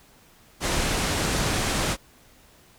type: low-pass noise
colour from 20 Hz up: pink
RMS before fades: -25 dBFS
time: 0.6-1.97 s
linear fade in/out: 50 ms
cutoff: 10000 Hz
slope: 24 dB/octave
effects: pink hiss -55 dBFS RMS until 2.78 s